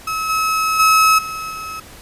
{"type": "tone with level steps", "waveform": "35% pulse", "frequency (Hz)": 1288, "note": "E6", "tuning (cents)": -41, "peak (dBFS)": [-18, -14, -8, -23, -25], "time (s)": [0.07, 1.8], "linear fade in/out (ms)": 5, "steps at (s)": [0.29, 0.79, 1.18, 1.5], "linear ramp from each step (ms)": 10, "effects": ["pink hiss -40 dBFS RMS until 2.01 s", "resampled to 32000 Hz"]}